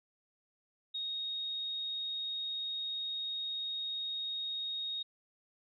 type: tone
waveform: sine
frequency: 3737 Hz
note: A#7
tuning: 4 cents sharp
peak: -35 dBFS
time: 0.94-5.03 s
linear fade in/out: 10 ms
effects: none